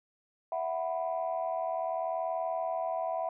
sine chord, E suspended second, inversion none, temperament equal, 659.3 / 740 / 987.8 Hz, E5 / F#5 / B5, 0 / 0 / 0 cents, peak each -32 / -34 / -38 dBFS, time 0.52-3.29 s, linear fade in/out 2 ms, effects tanh soft clip ceiling -22 dBFS

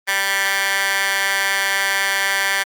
15% pulse tone with high-pass filter, 196 Hz, G3, in tune, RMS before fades -19 dBFS, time 0.07-2.64 s, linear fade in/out 20 ms, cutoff 1500 Hz, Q 2.2, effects Opus 24 kbps

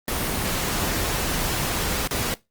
pink noise with dropouts, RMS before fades -25 dBFS, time 0.08-2.34 s, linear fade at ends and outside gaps 0 ms, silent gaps 2.073-2.11 s, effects noise-tail reverb RT60 0.2 s tail -19 dB re dry + Opus 24 kbps

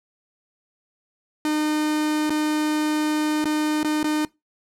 45% pulse tone with dropouts, 304.7 Hz, D#4, 36 cents flat, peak -20 dBFS, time 1.45-4.25 s, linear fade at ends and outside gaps 1 ms, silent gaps 2.296-2.304 / 3.443-3.455 / 3.831-3.846 / 4.03-4.043 s, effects noise-tail reverb RT60 0.2 s tail -21 dB re dry + low-pass 12000 Hz 12 dB/octave

